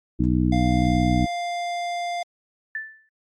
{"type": "harmonic tone", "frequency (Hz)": 61.74, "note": "B1", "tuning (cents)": 0, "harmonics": [1, 2, 3, 4, 5], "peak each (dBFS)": [-24, -24, -24, -24, -24], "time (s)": [0.19, 1.26], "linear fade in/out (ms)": 10}
{"type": "tone", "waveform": "square", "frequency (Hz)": 698.5, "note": "F5", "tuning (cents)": 0, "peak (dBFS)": -26, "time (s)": [0.52, 2.23], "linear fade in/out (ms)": 5}
{"type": "tone with exponential decay", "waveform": "sine", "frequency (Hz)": 1760, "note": "A6", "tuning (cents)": 0, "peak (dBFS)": -24, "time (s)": [2.75, 3.09], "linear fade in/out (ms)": 2, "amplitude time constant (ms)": 73}
{"effects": ["low-pass 6000 Hz 12 dB/octave", "Opus 32 kbps"]}